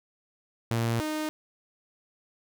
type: tone pair in turn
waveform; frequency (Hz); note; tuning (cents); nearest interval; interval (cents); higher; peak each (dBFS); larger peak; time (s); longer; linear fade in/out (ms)
sawtooth; 115.7 / 308.2; A#2 / D#4; -13 / -16; octave + perfect fourth; 1697; second; -21 / -25; first; 0.71-1 / 1-1.29; neither; 0
effects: none